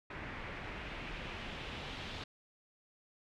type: noise with low-pass filter sweep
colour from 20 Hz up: pink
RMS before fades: -44 dBFS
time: 0.1-2.24 s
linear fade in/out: 5 ms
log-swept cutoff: 2000 to 3600 Hz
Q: 1.9
effects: none